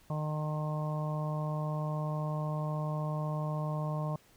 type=harmonic tone; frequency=152.7 Hz; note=D#3; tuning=32 cents flat; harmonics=1 / 2 / 3 / 4 / 5 / 6 / 7; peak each=-32 / -47 / -48 / -40 / -47 / -46 / -43 dBFS; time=0.1-4.16 s; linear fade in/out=2 ms; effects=pink hiss -63 dBFS RMS until 4.36 s